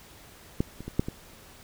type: clicks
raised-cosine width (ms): 3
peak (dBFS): -11 / -25 / -22 / -9 / -19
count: 5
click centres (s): 0.605 / 0.806 / 0.88 / 0.995 / 1.085
effects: pink hiss -51 dBFS RMS until 1.63 s